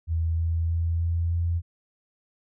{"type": "tone with pitch steps", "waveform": "sine", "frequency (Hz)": [82, 82.76, 83.53, 84.31, 85.09], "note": ["E2", "E2", "E2", "E2", "F2"], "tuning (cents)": [-9, 7, 23, 40, -45], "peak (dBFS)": -22, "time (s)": [0.07, 1.62], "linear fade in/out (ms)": 50, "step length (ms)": 310, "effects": []}